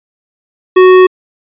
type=tone with hard clipping; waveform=sine; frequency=370 Hz; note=F#4; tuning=in tune; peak=-3 dBFS; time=0.76-1.07 s; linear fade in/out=10 ms; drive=14 dB; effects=resampled to 8000 Hz